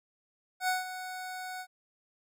25% pulse tone with ADSR envelope, 740 Hz, F#5, in tune, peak -22 dBFS, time 0.6-1.67 s, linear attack 81 ms, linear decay 160 ms, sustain -12 dB, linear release 66 ms, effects none

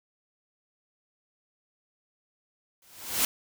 white noise with exponential growth, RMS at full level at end -22 dBFS, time 2.82-3.25 s, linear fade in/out 2 ms, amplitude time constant 93 ms, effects none

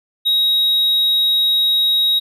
triangle tone, 3800 Hz, A#7, 33 cents sharp, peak -11 dBFS, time 0.25-2.2 s, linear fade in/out 20 ms, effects none

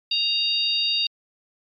harmonic tone, 932.3 Hz, A#5, in tune, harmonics 3 / 4 / 5, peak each -25 / -23 / -25 dBFS, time 0.11-1.07 s, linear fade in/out 5 ms, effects MP3 64 kbps

